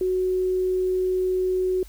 sine tone, 370 Hz, F#4, in tune, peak -20 dBFS, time 0.01-1.83 s, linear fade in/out 2 ms, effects added 50 Hz sine -42 dBFS peak until 1.88 s + white hiss -53 dBFS RMS until 1.88 s

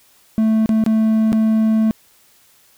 triangle tone with dropouts, 220 Hz, A3, in tune, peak -10 dBFS, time 0.38-1.91 s, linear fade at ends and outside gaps 0 ms, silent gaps 0.66-0.692 / 0.839-0.863 / 1.321-1.329 s, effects white hiss -53 dBFS RMS until 2.77 s

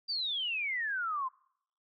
sine exponential sweep, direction down, 4775 to 1007 Hz, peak -31 dBFS, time 0.08-1.29 s, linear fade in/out 20 ms, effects noise-tail reverb RT60 0.7 s tail -25 dB re dry

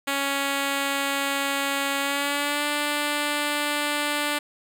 5% pulse tone with pitch glide, 278 to 293.7 Hz, C#4 to D4, +5 to 0 cents, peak -12 dBFS, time 0.07-4.39 s, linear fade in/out 10 ms, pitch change +95 cents, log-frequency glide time 2-2.64 s, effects none

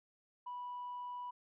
sine tone, 983 Hz, B5, 8 cents flat, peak -40 dBFS, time 0.46-1.31 s, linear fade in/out 10 ms, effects tanh soft clip ceiling -38 dBFS

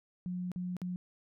sine tone with dropouts, 180 Hz, F#3, 47 cents flat, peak -34 dBFS, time 0.26-0.96 s, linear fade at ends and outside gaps 0 ms, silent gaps 0.517-0.56 / 0.767-0.817 s, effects none

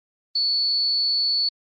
sine tone with amplitude modulation, 4435 Hz, C#8, in tune, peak -17 dBFS, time 0.35-1.49 s, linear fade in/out 5 ms, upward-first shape sine, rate 295 Hz, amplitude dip 40%, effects Opus 24 kbps

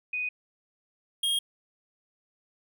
sine / square tone pair in turn, 2489 / 3248 Hz, D#7 / G#7, 0 / -39 cents, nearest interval perfect fourth, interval 461 cents, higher second, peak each -28 / -25 dBFS, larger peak second, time 0.13-0.29 / 1.23-1.39 s, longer neither, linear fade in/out 5 ms, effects none

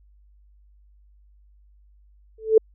sine tone with exponential growth, 440 Hz, A4, in tune, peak -7 dBFS, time 2.38-2.58 s, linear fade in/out 5 ms, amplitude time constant 42 ms, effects added 50 Hz sine -52 dBFS peak until 2.74 s

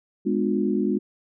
sine chord, G# diminished seventh, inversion none, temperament just, 207.7 / 249.2 / 299 / 358.8 Hz, G#3 / B3 / D4 / F4, 0 / +16 / +31 / +47 cents, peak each -24 / -27 / -27 / -26 dBFS, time 0.25-0.99 s, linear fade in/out 20 ms, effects none

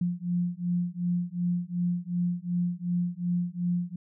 sine beating tone pair, 174.61 / 177.31 Hz, F3 / F3, 0 / +27 cents, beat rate 2.7 Hz, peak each -29 dBFS, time 0.01-3.96 s, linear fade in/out 5 ms, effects none

